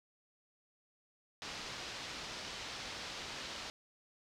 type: low-pass noise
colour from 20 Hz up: white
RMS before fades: -45 dBFS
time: 1.42-3.7 s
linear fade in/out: 0 ms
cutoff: 5300 Hz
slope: 24 dB/octave
effects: none